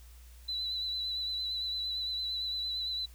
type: tone with vibrato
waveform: sine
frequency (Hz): 3983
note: B7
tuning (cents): +14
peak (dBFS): -32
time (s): 0.48-3.06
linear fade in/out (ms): 10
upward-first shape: sine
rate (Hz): 8.8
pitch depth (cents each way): 30
effects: added 60 Hz sine -50 dBFS peak until 3.14 s + white hiss -61 dBFS RMS until 3.14 s